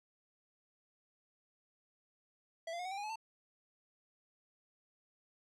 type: tone with pitch steps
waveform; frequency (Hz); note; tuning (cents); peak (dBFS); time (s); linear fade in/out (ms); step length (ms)
square; 659.3 / 688.5 / 719 / 750.8 / 784 / 818.8 / 855 / 892.9; E5 / F5 / F#5 / F#5 / G5 / G#5 / A5 / A5; 0 / -25 / -50 / +25 / 0 / -25 / -50 / +25; -40; 2.67-3.158; 5; 61
effects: low-pass 7000 Hz 12 dB/octave